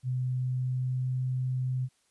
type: tone with pitch glide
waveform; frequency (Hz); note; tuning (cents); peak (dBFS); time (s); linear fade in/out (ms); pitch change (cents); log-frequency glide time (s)
sine; 127.1 to 128.28; C3 to C3; -50 to -34; -27; 0.03-1.89; 50; +16; 0.23-1.25
effects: white hiss -70 dBFS RMS until 2.1 s + resampled to 24000 Hz